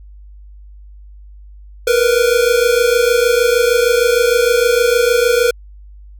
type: tone pair together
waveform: square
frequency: 466.2 / 492.7 Hz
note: A#4 / B4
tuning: 0 / -4 cents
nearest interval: minor second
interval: 96 cents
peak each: -14 dBFS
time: 1.87-5.51 s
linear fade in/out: 5 ms
effects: added 50 Hz sine -35 dBFS peak until 6.19 s